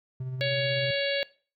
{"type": "tone with tremolo", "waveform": "triangle", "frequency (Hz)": 129.1, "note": "C3", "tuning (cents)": -23, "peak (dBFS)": -28, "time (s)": [0.2, 0.91], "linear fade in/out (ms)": 5, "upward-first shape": "sine", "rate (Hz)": 16, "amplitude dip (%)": 35}
{"type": "harmonic tone", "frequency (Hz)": 559, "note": "C#5", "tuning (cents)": 14, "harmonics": [1, 3, 4, 5, 6, 7, 8], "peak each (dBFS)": [-28, -33, -34, -35, -36, -36, -37], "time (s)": [0.41, 1.23], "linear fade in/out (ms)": 0}
{"effects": ["noise-tail reverb RT60 0.4 s tail -21 dB re dry"]}